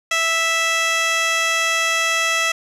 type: tone with band-pass filter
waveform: 15% pulse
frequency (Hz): 658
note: E5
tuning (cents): -3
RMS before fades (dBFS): -19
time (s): 0.11-2.52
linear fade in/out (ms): 5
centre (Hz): 3800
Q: 0.79
effects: resampled to 32000 Hz + 8-bit